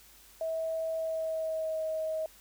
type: tone with pitch glide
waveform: sine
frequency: 647 to 633.3 Hz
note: E5 to D#5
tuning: -32 to +30 cents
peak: -30 dBFS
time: 0.41-2.26 s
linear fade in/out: 2 ms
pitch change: -38 cents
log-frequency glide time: 0.94-1.84 s
effects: added 50 Hz sine -64 dBFS peak until 2.4 s + white hiss -57 dBFS RMS until 2.4 s